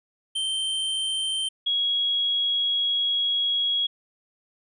square / sine tone pair in turn, 3123 / 3317 Hz, G7 / G#7, -7 / -3 cents, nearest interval minor second, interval 104 cents, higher second, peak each -25 / -21 dBFS, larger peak second, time 0.35-1.49 / 1.66-3.87 s, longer second, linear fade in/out 10 ms, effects resampled to 24000 Hz

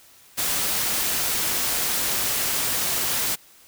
white noise, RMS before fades -24 dBFS, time 0.37-3.36 s, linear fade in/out 20 ms, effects white hiss -52 dBFS RMS until 3.67 s

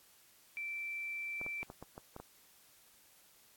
sine tone, 2337 Hz, D7, 9 cents flat, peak -38 dBFS, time 0.57-1.63 s, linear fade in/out 0 ms
clicks, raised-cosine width 1 ms, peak -32 dBFS, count 8, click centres 1.414 / 1.464 / 1.63 / 1.701 / 1.826 / 1.979 / 2.164 / 2.2 s
effects white hiss -64 dBFS RMS until 3.56 s + AAC 64 kbps

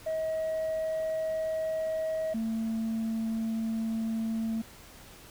sine tone pair in turn, 637 / 224 Hz, D#5 / A3, +41 / +31 cents, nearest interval octave + tritone, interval 1810 cents, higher first, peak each -26 dBFS, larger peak neither, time 0.06-2.34 / 2.34-4.62 s, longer neither, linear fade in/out 10 ms, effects tanh soft clip ceiling -27 dBFS + pink hiss -51 dBFS RMS until 5.3 s

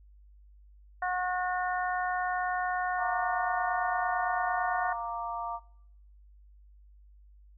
harmonic tone, 363.7 Hz, F#4, 30 cents flat, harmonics 2 / 3 / 4 / 5, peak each -30 / -36 / -35 / -37 dBFS, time 1.02-4.93 s, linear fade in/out 5 ms
sine chord, Bb major, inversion second, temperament equal with one note detuned, 698.5 / 926.4 / 1174.7 Hz, F5 / Bb5 / D6, 0 / -11 / 0 cents, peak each -37 dBFS, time 2.97-5.6 s, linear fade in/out 50 ms
effects noise-tail reverb RT60 0.8 s tail -23 dB re dry + added 50 Hz sine -53 dBFS peak until 7.57 s

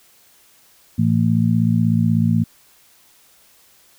harmonic tone, 56.3 Hz, A1, 40 cents sharp, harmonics 2 / 3 / 4, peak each -18 / -18 / -18 dBFS, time 0.98-2.44 s, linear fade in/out 10 ms, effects white hiss -53 dBFS RMS until 3.98 s

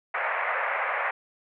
white band-pass noise, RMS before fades -28 dBFS, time 0.14-1.11 s, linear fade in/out 5 ms, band 520 to 2200 Hz, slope 48 dB/octave, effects none

